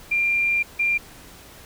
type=tone pair in turn; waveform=sine; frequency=2385 / 2385 Hz; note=D7 / D7; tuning=+26 / +26 cents; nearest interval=unison; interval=0 cents; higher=neither; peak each=-18 dBFS; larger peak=neither; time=0.11-0.63 / 0.79-0.98 s; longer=first; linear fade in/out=10 ms; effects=pink hiss -45 dBFS RMS until 1.65 s